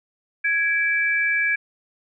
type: tone pair together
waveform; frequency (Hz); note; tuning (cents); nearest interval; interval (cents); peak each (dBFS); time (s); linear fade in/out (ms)
sine; 1661.2 / 2323; G#6 / D7; 0 / -20; tritone; 580; -21; 0.44-1.56; 10
effects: none